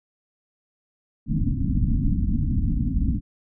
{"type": "low-pass noise", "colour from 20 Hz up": "pink", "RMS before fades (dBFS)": -22, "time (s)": [1.26, 3.21], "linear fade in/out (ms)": 50, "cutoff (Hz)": 290, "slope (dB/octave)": 96, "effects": []}